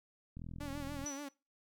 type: click train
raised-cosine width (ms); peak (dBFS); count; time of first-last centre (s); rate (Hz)
5; -34; 29; 0.37-1.04; 41.8
type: tone with vibrato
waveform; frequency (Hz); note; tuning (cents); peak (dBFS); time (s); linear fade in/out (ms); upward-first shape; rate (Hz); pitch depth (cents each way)
sawtooth; 282.8; C#4; +35; -38; 0.6-1.29; 10; sine; 6.9; 67
type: tone with exponential decay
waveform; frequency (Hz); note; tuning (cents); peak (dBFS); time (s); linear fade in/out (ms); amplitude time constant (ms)
sine; 5920; F#8; 0; -36; 1.06-1.34; 2; 60
effects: noise-tail reverb RT60 0.3 s tail -24 dB re dry